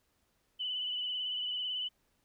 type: tone with vibrato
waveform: sine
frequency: 2988 Hz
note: F#7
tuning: 16 cents sharp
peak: -33 dBFS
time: 0.59-1.89 s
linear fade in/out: 20 ms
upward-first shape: sine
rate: 18 Hz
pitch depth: 35 cents each way
effects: pink hiss -75 dBFS RMS until 2.24 s